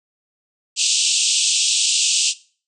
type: band-pass noise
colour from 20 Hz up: white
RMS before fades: -18 dBFS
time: 0.76-2.34 s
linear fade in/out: 50 ms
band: 2600 to 8400 Hz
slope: 96 dB/octave
effects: noise-tail reverb RT60 0.4 s tail -19 dB re dry